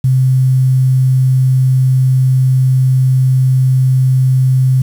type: tone with quantisation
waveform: sine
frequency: 130 Hz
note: C3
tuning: 11 cents flat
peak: -7 dBFS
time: 0.04-4.82 s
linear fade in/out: 5 ms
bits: 6
effects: none